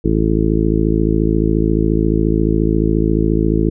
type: harmonic tone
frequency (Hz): 54.3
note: A1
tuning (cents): -22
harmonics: 1 / 2 / 3 / 4 / 5 / 6 / 7 / 8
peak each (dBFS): -18 / -23 / -19 / -21 / -22 / -18 / -23 / -23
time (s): 0.04-3.7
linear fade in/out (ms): 10
effects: none